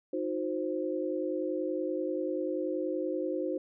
sine chord, C diminished, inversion first, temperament equal with one note detuned, 311.1 / 361.5 / 523.3 Hz, Eb4 / Gb4 / C5, 0 / -40 / 0 cents, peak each -34 dBFS, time 0.13-3.58 s, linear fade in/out 5 ms, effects none

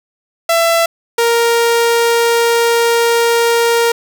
sawtooth tone pair in turn, 669 / 466.8 Hz, E5 / A#4, +25 / +2 cents, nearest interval tritone, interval 623 cents, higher first, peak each -6 dBFS, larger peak neither, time 0.49-0.86 / 1.18-3.92 s, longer second, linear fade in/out 5 ms, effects none

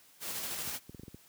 white noise with tremolo, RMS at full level -37 dBFS, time 0.2-0.8 s, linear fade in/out 50 ms, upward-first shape square, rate 13 Hz, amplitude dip 25%
clicks, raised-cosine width 3 ms, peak -33 dBFS, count 7, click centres 0.676 / 0.895 / 0.947 / 0.996 / 1.034 / 1.081 / 1.145 s
effects white hiss -61 dBFS RMS until 1.28 s + high-pass 60 Hz 12 dB/octave

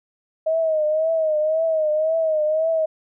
sine tone with vibrato, 630 Hz, D#5, 21 cents sharp, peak -17 dBFS, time 0.46-2.86 s, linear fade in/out 10 ms, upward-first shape triangle, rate 1.9 Hz, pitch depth 76 cents each way, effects none

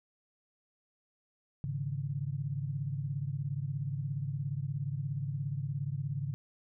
sine chord, Ab suspended fourth, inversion none, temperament equal, 103.83 / 138.59 / 155.56 Hz, Ab2 / Db3 / Eb3, 0 / 0 / 0 cents, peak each -40 / -34 / -40 dBFS, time 1.64-6.34 s, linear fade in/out 0 ms, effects none

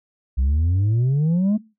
sine exponential sweep, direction up, 62.3 to 220 Hz, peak -13 dBFS, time 0.37-1.58 s, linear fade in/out 20 ms, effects noise-tail reverb RT60 0.3 s tail -22 dB re dry + tanh soft clip ceiling -15 dBFS

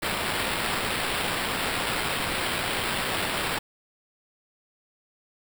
blue noise with sample-and-hold, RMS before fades -28 dBFS, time 0.02-3.59 s, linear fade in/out 10 ms, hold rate 6300 Hz, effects none

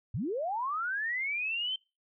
sine linear sweep, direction up, 84.2 to 3130 Hz, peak -30 dBFS, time 0.14-1.76 s, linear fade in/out 5 ms, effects noise-tail reverb RT60 0.3 s tail -26 dB re dry

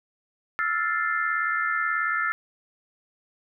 sine chord, F major seventh, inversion third, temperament equal, 1318.5 / 1396.9 / 1760 / 2093 Hz, E6 / F6 / A6 / C7, 0 / 0 / 0 / 0 cents, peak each -28 / -28 / -27 / -33 dBFS, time 0.59-2.32 s, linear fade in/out 0 ms, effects none

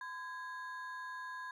triangle ring-modulated tone, 1334 Hz, E6, 20 cents sharp, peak -37 dBFS, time 0.01-1.51 s, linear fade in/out 2 ms, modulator 316 Hz, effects none

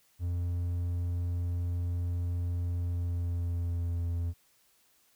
triangle tone with pitch glide, 87.31 to 85.46 Hz, F2 to F2, 0 to -37 cents, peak -27 dBFS, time 0.19-4.34 s, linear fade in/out 50 ms, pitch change -37 cents, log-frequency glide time 2.79-4.04 s, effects white hiss -67 dBFS RMS until 5.15 s

